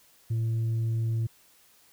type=tone; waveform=sine; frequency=113.4 Hz; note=A#2; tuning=47 cents flat; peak=-22 dBFS; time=0.3-1.27 s; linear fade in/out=10 ms; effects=tanh soft clip ceiling -24 dBFS + white hiss -60 dBFS RMS until 1.92 s

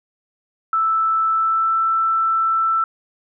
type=tone with pitch glide; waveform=sine; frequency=1318.5 to 1329.2 Hz; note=E6 to E6; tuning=0 to +14 cents; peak=-15 dBFS; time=0.73-2.84 s; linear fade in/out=2 ms; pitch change=+14 cents; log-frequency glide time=1.31-1.77 s; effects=none

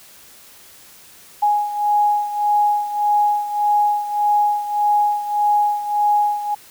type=beating tone pair; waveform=sine; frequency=830 / 831.7 Hz; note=G#5 / G#5; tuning=-1 / +2 cents; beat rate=1.7 Hz; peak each=-16 / -21 dBFS; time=1.42-6.55 s; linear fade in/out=10 ms; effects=white hiss -45 dBFS RMS until 6.7 s

